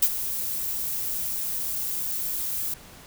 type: noise with ADSR envelope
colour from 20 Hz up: violet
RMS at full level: -17 dBFS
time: 0.02-2.74 s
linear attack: 7 ms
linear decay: 55 ms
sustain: -12 dB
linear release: 3 ms
effects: pink hiss -47 dBFS RMS until 3.06 s